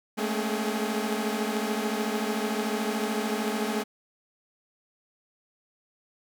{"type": "tone cluster", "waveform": "sawtooth", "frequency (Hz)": [212.9, 226.5, 275.7, 419, 777], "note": ["G#3", "A#3", "C#4", "G#4", "G5"], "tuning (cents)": [43, -50, -9, 15, -16], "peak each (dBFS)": [-27, -28, -33, -29, -36], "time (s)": [0.17, 3.84], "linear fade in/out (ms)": 20, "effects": []}